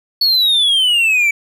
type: exponential sweep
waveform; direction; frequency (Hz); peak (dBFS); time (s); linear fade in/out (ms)
triangle; down; 4447 to 2287; -9; 0.21-1.31; 5
effects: none